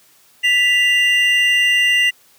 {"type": "tone pair together", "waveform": "triangle", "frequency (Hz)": [1975.5, 2794], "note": ["B6", "F7"], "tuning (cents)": [0, 0], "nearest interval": "tritone", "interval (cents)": 600, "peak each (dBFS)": -13, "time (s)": [0.43, 2.11], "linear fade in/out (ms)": 20, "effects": ["white hiss -52 dBFS RMS until 2.38 s", "high-pass 100 Hz 12 dB/octave"]}